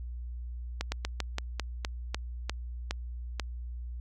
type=slowing click train; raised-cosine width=0.2 ms; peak=-14 dBFS; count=11; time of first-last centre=0.81-3.397 s; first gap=110 ms; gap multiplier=1.18; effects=added 60 Hz sine -36 dBFS peak until 4 s